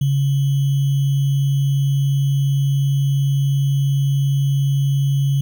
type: tone with sample-and-hold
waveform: sine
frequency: 138.59 Hz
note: C#3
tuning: in tune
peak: -14 dBFS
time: 0.01-5.41 s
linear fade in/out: 5 ms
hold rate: 3150 Hz
effects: none